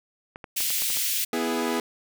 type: clicks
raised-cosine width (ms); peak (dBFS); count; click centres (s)
0.5; -23; 7; 0.359 / 0.442 / 0.605 / 0.704 / 0.821 / 0.902 / 0.971
type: high-pass noise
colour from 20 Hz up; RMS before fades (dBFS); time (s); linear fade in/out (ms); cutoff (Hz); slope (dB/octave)
white; -26; 0.56-1.25; 10; 2200; 24
type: chord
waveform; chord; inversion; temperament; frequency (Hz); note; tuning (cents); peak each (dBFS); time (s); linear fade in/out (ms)
sawtooth; E major; second; equal; 246.9 / 329.6 / 415.3; B3 / E4 / G#4; 0 / 0 / 0; -24 / -26 / -25; 1.33-1.8; 2
effects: none